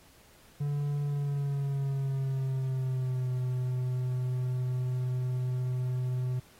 triangle tone with pitch glide, 144.5 to 126.52 Hz, D3 to B2, -28 to +42 cents, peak -26 dBFS, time 0.6-6.4 s, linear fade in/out 10 ms, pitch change -230 cents, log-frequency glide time 1.03-3.32 s, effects pink hiss -59 dBFS RMS until 6.59 s + AAC 48 kbps

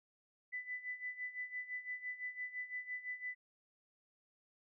sine tone with tremolo, 1995 Hz, B6, 17 cents sharp, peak -38 dBFS, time 0.52-3.35 s, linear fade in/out 20 ms, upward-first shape sine, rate 5.9 Hz, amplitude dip 80%, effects none

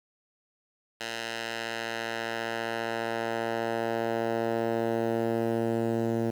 10% pulse tone with band-pass filter sweep, 114.9 Hz, A#2, 25 cents flat, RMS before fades -30 dBFS, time 1-6.31 s, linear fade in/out 10 ms, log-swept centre 3100 to 250 Hz, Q 0.71, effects 8-bit

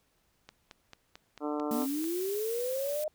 click train, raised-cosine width 0.2 ms, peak -29 dBFS, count 8, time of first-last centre 0.49-2.042 s, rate 4.51 Hz
harmonic tone, 148.8 Hz, D3, 23 cents sharp, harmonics 2 / 3 / 4 / 5 / 6 / 7 / 8 / 9, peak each -33 / -37 / -39 / -41 / -43 / -44 / -45 / -46 dBFS, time 1.4-1.87 s, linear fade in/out 50 ms
sine linear sweep, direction up, 225.3 to 622.3 Hz, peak -30 dBFS, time 1.71-3.08 s, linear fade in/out 2 ms
blue noise, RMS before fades -41 dBFS, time 1.71-3.04 s, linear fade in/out 2 ms
effects pink hiss -72 dBFS RMS until 3.14 s

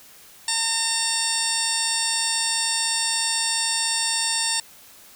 harmonic tone, 909 Hz, A#5, 44 cents flat, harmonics 1 / 2 / 3 / 4 / 5 / 6 / 8 / 9 / 10, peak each -32 / -32 / -33 / -30 / -29 / -28 / -30 / -28 / -30 dBFS, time 0.48-4.6 s, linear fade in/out 2 ms, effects white hiss -48 dBFS RMS until 5.15 s

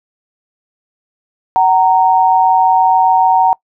sine tone pair together, 753.7 / 927 Hz, F#5 / A#5, +32 / -10 cents, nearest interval major third, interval 358 cents, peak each -10 dBFS, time 1.56-3.53 s, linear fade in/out 0 ms, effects noise-tail reverb RT60 0.1 s tail -23 dB re dry

